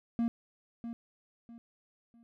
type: tone with echo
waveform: triangle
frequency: 233.1 Hz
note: A#3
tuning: in tune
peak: -25 dBFS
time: 0.19-0.28 s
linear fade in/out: 0 ms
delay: 650 ms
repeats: 3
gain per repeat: -10 dB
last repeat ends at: 2.23 s
effects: none